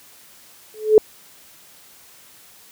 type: tone with exponential growth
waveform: sine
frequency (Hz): 430.9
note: A4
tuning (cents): -36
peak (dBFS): -3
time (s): 0.74-0.98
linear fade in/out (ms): 1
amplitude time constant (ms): 52
effects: white hiss -48 dBFS RMS until 2.71 s + high-pass 60 Hz 12 dB/octave